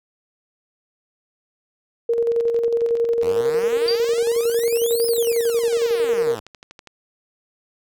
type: tone with tremolo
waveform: sine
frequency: 466.2 Hz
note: A#4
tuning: in tune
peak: -15 dBFS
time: 2.09-6.35 s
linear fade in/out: 5 ms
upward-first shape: square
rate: 11 Hz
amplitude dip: 40%
type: click train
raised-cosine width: 0.2 ms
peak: -24 dBFS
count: 57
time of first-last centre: 2.32-6.873 s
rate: 12.3 Hz
type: exponential two-way sweep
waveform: 5% pulse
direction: up then down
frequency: 76.9 to 5274 to 100.2 Hz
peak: -19 dBFS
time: 3.22-6.4 s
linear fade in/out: 5 ms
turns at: 5.06 s
type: tone with exponential decay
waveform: sine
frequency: 4713 Hz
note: D8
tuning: 5 cents sharp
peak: -16 dBFS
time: 3.88-4.06 s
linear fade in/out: 1 ms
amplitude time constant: 39 ms
effects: none

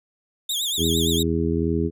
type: tone with vibrato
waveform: sawtooth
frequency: 3520 Hz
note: A7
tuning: in tune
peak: -20 dBFS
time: 0.49-1.23 s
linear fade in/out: 5 ms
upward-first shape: triangle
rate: 8.7 Hz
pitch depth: 180 cents each way
type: harmonic tone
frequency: 82.41 Hz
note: E2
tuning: in tune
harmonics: 1 / 2 / 3 / 4 / 5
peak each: -26 / -26 / -26 / -26 / -26 dBFS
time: 0.77-1.91 s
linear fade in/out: 50 ms
effects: none

